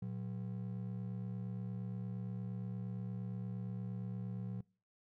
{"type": "ring-modulated tone", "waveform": "triangle", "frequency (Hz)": 150, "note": "D3", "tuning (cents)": 37, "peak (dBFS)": -34, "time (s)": [0.02, 4.61], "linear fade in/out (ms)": 5, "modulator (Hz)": 34.3, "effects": ["noise-tail reverb RT60 0.4 s tail -25 dB re dry"]}